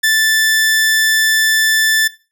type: tone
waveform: sawtooth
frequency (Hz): 1760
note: A6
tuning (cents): 0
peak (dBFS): -7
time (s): 0.03-2.08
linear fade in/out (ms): 10
effects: noise-tail reverb RT60 0.3 s tail -17 dB re dry